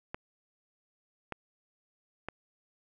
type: clicks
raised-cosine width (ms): 0.5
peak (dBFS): -21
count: 3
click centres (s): 0.145 / 1.323 / 2.286
effects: none